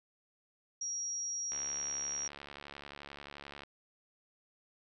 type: tone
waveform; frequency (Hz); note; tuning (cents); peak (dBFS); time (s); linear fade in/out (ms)
sine; 5670; F8; +25; -35; 0.81-2.28; 5
type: click train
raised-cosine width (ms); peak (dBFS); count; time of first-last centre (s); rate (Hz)
0.3; -30; 152; 1.52-3.635; 71.4
effects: none